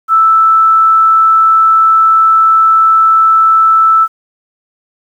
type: tone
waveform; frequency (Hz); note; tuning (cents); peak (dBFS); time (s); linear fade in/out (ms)
sine; 1318.5; E6; 0; -4; 0.08-4.08; 50
effects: 7-bit